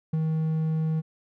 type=tone with ADSR envelope; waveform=triangle; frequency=158.6 Hz; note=D#3; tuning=33 cents sharp; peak=-19 dBFS; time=0.13-1.02 s; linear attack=7 ms; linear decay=23 ms; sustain=-2 dB; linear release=31 ms; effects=none